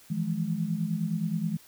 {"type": "tone cluster", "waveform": "sine", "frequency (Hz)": [161.5, 171.1, 210.6], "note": ["E3", "F3", "G#3"], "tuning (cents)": [-35, -35, 24], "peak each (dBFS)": -31, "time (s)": [0.1, 1.57], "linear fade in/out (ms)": 10, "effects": ["white hiss -55 dBFS RMS until 1.67 s"]}